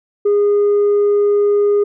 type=tone; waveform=sine; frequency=410 Hz; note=G#4; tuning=22 cents flat; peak=-8 dBFS; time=0.25-1.84 s; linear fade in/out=10 ms; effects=tanh soft clip ceiling -9 dBFS